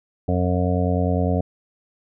harmonic tone, 89.9 Hz, F#2, 49 cents flat, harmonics 1 / 2 / 3 / 5 / 6 / 7 / 8, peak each -21 / -24 / -26 / -28 / -29 / -29 / -30 dBFS, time 0.28-1.41 s, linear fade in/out 5 ms, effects none

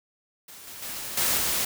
white noise with level steps, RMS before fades -45 / -41 / -35 / -24 / -26 dBFS, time 0.48-1.65 s, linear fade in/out 5 ms, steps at 0.67 / 0.82 / 1.17 / 1.37 s, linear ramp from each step 5 ms, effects none

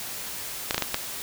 clicks, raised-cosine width 0.2 ms, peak -6 dBFS, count 5, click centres 0.709 / 0.745 / 0.78 / 0.823 / 0.944 s, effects white hiss -35 dBFS RMS until 1.22 s

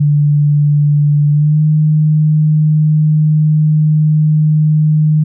sine tone with pitch glide, 146.83 to 153.6 Hz, D3 to D#3, 0 to -22 cents, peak -7 dBFS, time 0-5.24 s, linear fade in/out 10 ms, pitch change +78 cents, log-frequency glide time 1.31-1.61 s, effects none

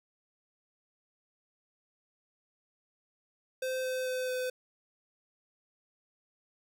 square tone with pitch steps, 517 / 513.7 / 510.5 / 507.2 Hz, C5 / C5 / C5 / B4, -21 / -32 / -43 / +46 cents, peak -32 dBFS, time 3.62-4.5 s, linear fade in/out 5 ms, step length 220 ms, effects none

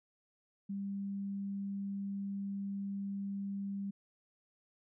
sine tone, 198.3 Hz, G3, 20 cents sharp, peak -36 dBFS, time 0.69-3.91 s, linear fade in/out 10 ms, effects none

